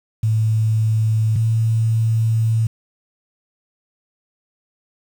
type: tone pair in turn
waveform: sine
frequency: 110 / 112.51 Hz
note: A2 / A2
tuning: 0 / +39 cents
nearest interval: unison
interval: 39 cents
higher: second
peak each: -14 dBFS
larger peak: neither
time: 0.23-1.36 / 1.36-2.67 s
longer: second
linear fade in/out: 5 ms
effects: 7-bit